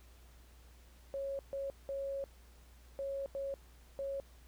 sine tone bursts at uneven times, 550 Hz, C#5, 14 cents flat, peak -36 dBFS, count 6, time 1.14-1.39 / 1.53-1.7 / 1.89-2.24 / 2.99-3.26 / 3.35-3.54 / 3.99-4.2 s, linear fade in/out 0 ms, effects added 60 Hz sine -57 dBFS peak until 4.47 s + pink hiss -65 dBFS RMS until 4.47 s

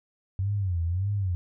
sine tone with vibrato, 92.5 Hz, F#2, in tune, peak -24 dBFS, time 0.39-1.35 s, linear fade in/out 0 ms, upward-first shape sine, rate 1.7 Hz, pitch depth 180 cents each way, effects none

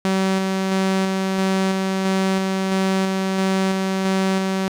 sawtooth tone with tremolo, 190.9 Hz, G3, 46 cents flat, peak -13 dBFS, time 0.05-4.68 s, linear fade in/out 0 ms, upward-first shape square, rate 1.5 Hz, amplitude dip 25%, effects low-pass 8000 Hz 12 dB/octave + 8-bit

